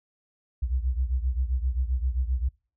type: beating tone pair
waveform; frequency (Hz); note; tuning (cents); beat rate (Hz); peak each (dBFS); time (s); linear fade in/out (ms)
sine; 61.2 / 68.8; B1 / C#2; -15 / -12; 7.6; -25 / -29; 0.62-2.49; 10
effects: noise-tail reverb RT60 0.4 s tail -26 dB re dry